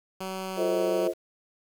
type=tone with pitch glide; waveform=10% pulse; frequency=189.1 to 187.9 Hz; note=F#3 to F#3; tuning=+38 to +27 cents; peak=-24 dBFS; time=0.2-1.08 s; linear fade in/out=10 ms; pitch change=-11 cents; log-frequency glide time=0.41-0.8 s
type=chord; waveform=sine; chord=F dominant seventh; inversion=none; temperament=equal with one note detuned; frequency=349.2 / 440 / 523.3 / 636.4 Hz; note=F4 / A4 / C5 / Eb5; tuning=0 / 0 / 0 / +39 cents; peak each=-28 / -31 / -29 / -29 dBFS; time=0.56-1.14 s; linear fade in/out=50 ms
effects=8-bit